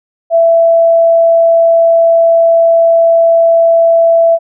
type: tone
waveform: sine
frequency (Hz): 666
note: E5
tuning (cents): +18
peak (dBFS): -4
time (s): 0.3-4.39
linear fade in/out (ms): 50
effects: none